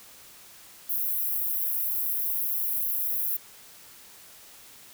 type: high-pass noise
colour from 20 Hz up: white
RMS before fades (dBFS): -28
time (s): 0.89-3.37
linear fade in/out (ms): 10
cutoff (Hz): 11000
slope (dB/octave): 96
effects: white hiss -50 dBFS RMS until 4.93 s